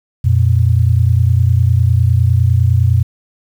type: tone pair together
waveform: sine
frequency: 89.2 / 119.07 Hz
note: F2 / A#2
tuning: +37 / +37 cents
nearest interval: perfect fourth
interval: 500 cents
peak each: -11 dBFS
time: 0.24-3.03 s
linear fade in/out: 10 ms
effects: 7-bit